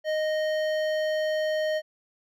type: tone with hard clipping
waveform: sine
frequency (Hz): 620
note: D#5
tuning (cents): -6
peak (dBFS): -26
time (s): 0.04-1.82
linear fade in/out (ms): 50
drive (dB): 13
effects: none